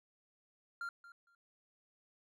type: tone with echo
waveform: triangle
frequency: 1391 Hz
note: F6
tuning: 7 cents flat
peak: -37 dBFS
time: 0.81-0.89 s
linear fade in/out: 2 ms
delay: 230 ms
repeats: 2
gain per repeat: -15 dB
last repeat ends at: 1.35 s
effects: none